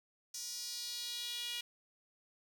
sawtooth tone with high-pass filter sweep, 480.2 Hz, B4, 49 cents flat, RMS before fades -42 dBFS, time 0.34-1.61 s, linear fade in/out 5 ms, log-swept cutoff 5800 to 3000 Hz, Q 3.2, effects none

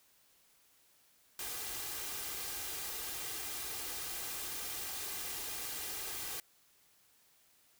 white noise with comb filter, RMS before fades -41 dBFS, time 1.39-6.4 s, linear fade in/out 2 ms, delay 2.5 ms, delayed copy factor +0.5, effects white hiss -68 dBFS RMS until 7.79 s

